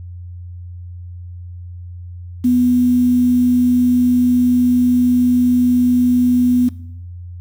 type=tone with quantisation; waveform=sine; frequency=246.9 Hz; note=B3; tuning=in tune; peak=-10 dBFS; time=2.44-6.69 s; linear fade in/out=10 ms; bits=6; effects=noise-tail reverb RT60 0.7 s tail -19 dB re dry + added 88 Hz sine -29 dBFS peak until 7.4 s